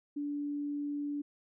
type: tone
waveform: sine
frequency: 289.8 Hz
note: D4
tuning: 23 cents flat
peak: -33 dBFS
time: 0.16-1.22 s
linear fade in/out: 10 ms
effects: none